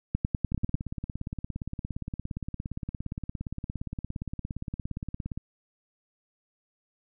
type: two click trains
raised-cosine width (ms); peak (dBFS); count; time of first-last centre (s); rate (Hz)
5; -13 / -21; 7 / 85; 0.15-0.744 / 0.52-5.375; 10.1 / 17.3
effects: none